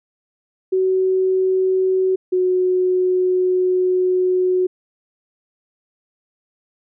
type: tone pair in turn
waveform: sine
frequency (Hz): 375.6 / 367.2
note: F#4 / F#4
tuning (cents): +26 / -13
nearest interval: unison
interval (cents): 39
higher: first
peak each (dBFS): -14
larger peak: neither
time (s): 0.72-2.16 / 2.32-4.67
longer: second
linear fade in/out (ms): 10
effects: none

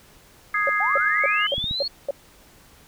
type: chord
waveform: sine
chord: Ab major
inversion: second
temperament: equal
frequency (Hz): 1244.5 / 1661.2 / 2093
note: Eb6 / Ab6 / C7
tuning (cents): 0 / 0 / 0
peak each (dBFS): -24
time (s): 0.54-1.47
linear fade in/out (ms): 5
type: tone bursts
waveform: sine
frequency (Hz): 560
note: C#5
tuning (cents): +18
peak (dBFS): -20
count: 6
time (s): 0.67-2.108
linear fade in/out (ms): 2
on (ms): 23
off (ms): 260
type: linear sweep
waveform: sine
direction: up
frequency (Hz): 740 to 4400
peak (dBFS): -24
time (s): 0.8-1.88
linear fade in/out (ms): 5
type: clicks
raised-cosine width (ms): 5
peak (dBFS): -20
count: 3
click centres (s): 1.581 / 1.642 / 1.711
effects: pink hiss -52 dBFS RMS until 2.87 s

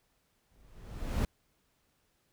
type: noise with exponential growth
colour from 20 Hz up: brown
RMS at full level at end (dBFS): -26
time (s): 0.51-1.25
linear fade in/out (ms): 2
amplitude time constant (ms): 160
effects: pink hiss -74 dBFS RMS until 2.32 s

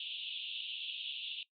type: band-pass noise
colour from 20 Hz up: pink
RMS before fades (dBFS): -42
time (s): 0-1.43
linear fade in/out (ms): 2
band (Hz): 2700 to 3700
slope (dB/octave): 96
effects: noise-tail reverb RT60 0.1 s tail -18 dB re dry

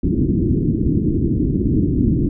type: low-pass noise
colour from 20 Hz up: white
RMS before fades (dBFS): -17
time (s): 0.03-2.29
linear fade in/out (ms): 5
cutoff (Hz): 340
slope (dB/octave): 48
effects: none

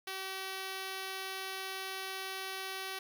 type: tone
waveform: 5% pulse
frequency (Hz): 382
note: G4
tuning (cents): -45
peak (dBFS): -27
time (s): 0.07-2.99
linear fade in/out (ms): 5
effects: none

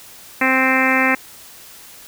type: harmonic tone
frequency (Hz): 261.6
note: C4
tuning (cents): 0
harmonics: 1 / 2 / 3 / 4 / 5 / 6 / 7 / 8 / 9 / 10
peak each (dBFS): -20 / -24 / -24 / -24 / -25 / -24 / -20 / -20 / -23 / -26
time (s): 0.41-1.15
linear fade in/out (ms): 5
effects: white hiss -41 dBFS RMS until 2.07 s

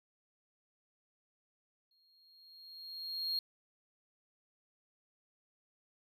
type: tone with exponential growth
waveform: triangle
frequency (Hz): 4256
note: C8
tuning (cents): +29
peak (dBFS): -30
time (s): 1.91-3.39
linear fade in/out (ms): 2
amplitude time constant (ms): 320
effects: none

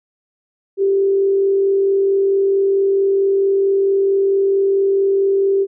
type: tone with frequency modulation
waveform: sine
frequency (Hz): 392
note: G4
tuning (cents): 0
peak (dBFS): -12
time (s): 0.77-5.67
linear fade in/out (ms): 50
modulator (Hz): 44.5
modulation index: 0.23
effects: none

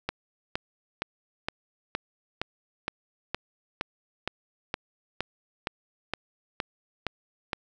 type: click train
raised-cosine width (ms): 0.3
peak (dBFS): -12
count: 17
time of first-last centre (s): 0.09-7.532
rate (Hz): 2.15
effects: none

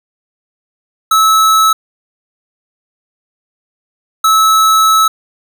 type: tone pair in turn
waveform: square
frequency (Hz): 1300 / 1300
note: E6 / E6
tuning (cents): -24 / -24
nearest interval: unison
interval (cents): 0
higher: neither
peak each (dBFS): -7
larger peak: neither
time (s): 1.11-1.73 / 4.24-5.08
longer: second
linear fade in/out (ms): 5
effects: none

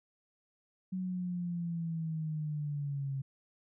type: linear sweep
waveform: sine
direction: down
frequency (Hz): 187 to 134.6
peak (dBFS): -33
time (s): 0.92-3.22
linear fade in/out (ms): 10
effects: none

